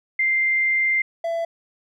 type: tone pair in turn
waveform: sine / triangle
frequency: 2093 / 668.8 Hz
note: C7 / E5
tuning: 0 / +25 cents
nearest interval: octave + minor sixth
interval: 1975 cents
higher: first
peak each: -17 / -20 dBFS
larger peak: first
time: 0.19-1.02 / 1.24-1.45 s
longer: first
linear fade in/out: 5 ms
effects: none